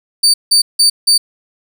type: tone bursts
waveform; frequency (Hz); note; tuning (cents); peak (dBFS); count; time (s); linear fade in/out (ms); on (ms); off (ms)
30% pulse; 4600; D8; -37; -4; 4; 0.23-1.18; 10; 110; 170
effects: none